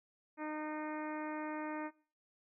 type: harmonic tone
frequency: 306.1 Hz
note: D#4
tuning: 28 cents flat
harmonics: 1 / 2 / 3 / 4 / 5 / 6 / 7 / 8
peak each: -41 / -46 / -45 / -50 / -52 / -52 / -54 / -56 dBFS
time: 0.37-1.91 s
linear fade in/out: 50 ms
effects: noise-tail reverb RT60 0.4 s tail -20 dB re dry